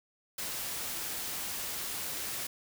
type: noise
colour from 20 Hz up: white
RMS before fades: -37 dBFS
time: 0.38-2.47 s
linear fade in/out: 5 ms
effects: none